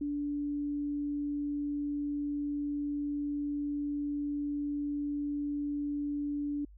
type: tone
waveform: sine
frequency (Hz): 290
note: D4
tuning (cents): -22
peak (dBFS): -31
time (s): 0.01-6.65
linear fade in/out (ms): 5
effects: added 50 Hz sine -51 dBFS peak until 6.77 s